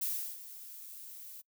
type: noise with ADSR envelope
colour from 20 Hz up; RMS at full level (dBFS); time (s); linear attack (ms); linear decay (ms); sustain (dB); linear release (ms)
violet; -33; 0.01-1.42; 10; 350; -15; 19
effects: noise-tail reverb RT60 0.1 s tail -24 dB re dry